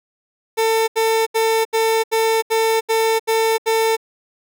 30% pulse tone bursts, 447.6 Hz, A4, 30 cents sharp, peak -12 dBFS, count 9, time 0.57-3.968 s, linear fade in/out 20 ms, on 310 ms, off 76 ms, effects none

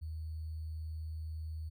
sine tone with sample-and-hold, 79 Hz, D#2, 27 cents sharp, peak -38 dBFS, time 0.01-1.7 s, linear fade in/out 20 ms, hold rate 4410 Hz, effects none

